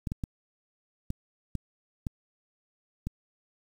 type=clicks; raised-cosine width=5 ms; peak=-19 dBFS; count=7; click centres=0.072 / 0.119 / 0.238 / 1.104 / 1.553 / 2.068 / 3.07 s; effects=8-bit